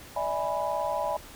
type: chord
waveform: sine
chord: E dominant seventh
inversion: third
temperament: equal with one note detuned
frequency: 587.3 / 648.3 / 830.6 / 987.8 Hz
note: D5 / E5 / G#5 / B5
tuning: 0 / -29 / 0 / 0 cents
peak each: -32 dBFS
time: 0.16-1.17 s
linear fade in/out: 5 ms
effects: pink hiss -47 dBFS RMS until 1.35 s